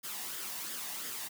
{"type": "noise with flanger", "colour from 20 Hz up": "white", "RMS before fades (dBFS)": -40, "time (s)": [0.03, 1.29], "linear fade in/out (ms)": 20, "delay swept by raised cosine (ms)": [0.59, 1.11], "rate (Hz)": 2.9, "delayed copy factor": 0.5, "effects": ["high-pass 200 Hz 12 dB/octave"]}